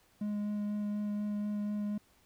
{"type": "tone with vibrato", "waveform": "triangle", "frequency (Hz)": 207.7, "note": "G#3", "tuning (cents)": 0, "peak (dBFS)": -30, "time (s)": [0.21, 1.98], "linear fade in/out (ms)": 5, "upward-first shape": "sine", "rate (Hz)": 4.1, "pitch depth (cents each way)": 9, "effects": ["pink hiss -67 dBFS RMS until 2.25 s"]}